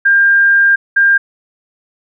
sine tone pair in turn, 1600 / 1600 Hz, G6 / G6, +35 / +35 cents, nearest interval unison, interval 0 cents, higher neither, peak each -6 dBFS, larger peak neither, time 0.05-0.76 / 0.96-1.18 s, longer first, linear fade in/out 10 ms, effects none

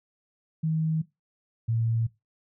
sine tone pair in turn, 158.9 / 114.25 Hz, D#3 / A#2, +37 / -34 cents, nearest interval tritone, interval 571 cents, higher first, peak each -23 dBFS, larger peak neither, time 0.63-1.02 / 1.68-2.07 s, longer neither, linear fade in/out 10 ms, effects noise-tail reverb RT60 0.2 s tail -18 dB re dry

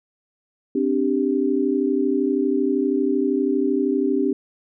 sine chord, C suspended second, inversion none, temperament just, 261.6 / 294.3 / 392.4 Hz, C4 / D4 / G4, 0 / +4 / +2 cents, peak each -22 dBFS, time 0.75-4.33 s, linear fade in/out 5 ms, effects none

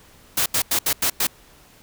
white noise bursts at uneven times, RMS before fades -20 dBFS, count 6, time 0.37-0.46 / 0.54-0.62 / 0.71-0.79 / 0.86-0.93 / 1.02-1.1 / 1.2-1.27 s, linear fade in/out 5 ms, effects pink hiss -51 dBFS RMS until 1.82 s

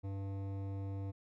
sine tone with hard clipping, 98 Hz, G2, in tune, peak -40 dBFS, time 0.03-1.12 s, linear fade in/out 20 ms, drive 14 dB, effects none

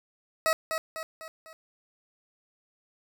20% pulse tone with echo, 641 Hz, E5, 49 cents flat, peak -17 dBFS, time 0.46-0.53 s, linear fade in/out 0 ms, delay 250 ms, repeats 4, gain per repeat -6 dB, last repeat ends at 1.53 s, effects none

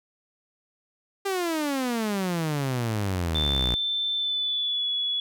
sawtooth exponential sweep, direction down, 400.9 to 58.27 Hz, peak -21 dBFS, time 1.25-3.75 s, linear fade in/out 10 ms
sine tone with pitch glide, 3546 to 3392 Hz, A7 to G#7, +13 to +36 cents, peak -24 dBFS, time 3.35-5.2 s, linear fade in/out 2 ms, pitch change -77 cents, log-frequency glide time 4.16-4.89 s
effects none

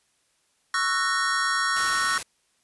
square chord, F# dominant seventh, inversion second, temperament just, 1110 / 1332 / 1480 / 1850 Hz, C#6 / E6 / F#6 / A#6, +2 / +18 / 0 / -14 cents, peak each -29 / -29 / -29 / -28 dBFS, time 0.74-2.18 s, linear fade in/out 2 ms
white noise, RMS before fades -33 dBFS, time 1.76-2.23 s, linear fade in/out 5 ms
effects white hiss -68 dBFS RMS until 2.63 s + resampled to 24000 Hz

